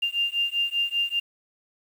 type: beating tone pair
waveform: sine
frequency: 2794 / 2799.1 Hz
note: F7 / F7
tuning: 0 / +3 cents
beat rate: 5.1 Hz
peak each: -26 dBFS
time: 0.02-1.2 s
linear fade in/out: 10 ms
effects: 8-bit